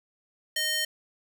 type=tone with high-pass filter; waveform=square; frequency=618 Hz; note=D#5; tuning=12 cents flat; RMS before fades=-28 dBFS; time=0.56-0.85 s; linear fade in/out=5 ms; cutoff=2400 Hz; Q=1.2; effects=none